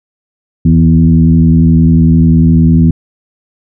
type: tone with frequency modulation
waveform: sine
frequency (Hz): 165.8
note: E3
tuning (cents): +10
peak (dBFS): -3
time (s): 0.65-2.91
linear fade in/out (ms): 5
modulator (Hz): 80.1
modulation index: 1.1
effects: none